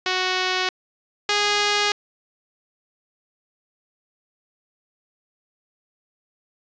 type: tone pair in turn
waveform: 5% pulse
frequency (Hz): 370 / 412.9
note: F#4 / G#4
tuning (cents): 0 / -10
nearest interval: major second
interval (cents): 190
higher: second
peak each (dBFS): -9 / -7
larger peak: second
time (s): 0.06-0.69 / 1.29-1.92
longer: neither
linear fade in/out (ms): 2
effects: resampled to 16000 Hz + 7-bit